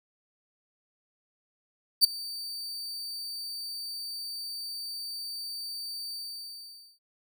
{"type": "tone with ADSR envelope", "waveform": "40% pulse", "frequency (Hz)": 4608, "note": "D8", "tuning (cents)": -34, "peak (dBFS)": -12, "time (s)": [2.01, 6.99], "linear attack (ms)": 32, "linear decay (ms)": 10, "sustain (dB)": -22, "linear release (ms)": 870, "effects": []}